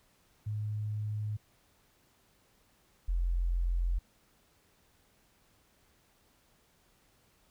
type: tone pair in turn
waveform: sine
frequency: 106 / 43.47 Hz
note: G#2 / F1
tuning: +36 / -7 cents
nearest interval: octave + minor third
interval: 1543 cents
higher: first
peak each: -32 / -27 dBFS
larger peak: second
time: 0.46-1.37 / 3.08-3.99 s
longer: neither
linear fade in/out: 10 ms
effects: pink hiss -68 dBFS RMS until 7.5 s